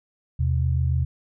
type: tone pair together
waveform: sine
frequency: 80.2 / 127.31 Hz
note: E2 / C3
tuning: -47 / -47 cents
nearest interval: minor sixth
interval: 800 cents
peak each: -21 / -23 dBFS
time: 0.39-1.05 s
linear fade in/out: 10 ms
effects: none